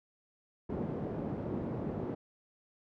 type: band-pass noise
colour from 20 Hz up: pink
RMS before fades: -37 dBFS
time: 0.69-2.15 s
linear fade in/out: 10 ms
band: 140 to 450 Hz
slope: 12 dB/octave
effects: none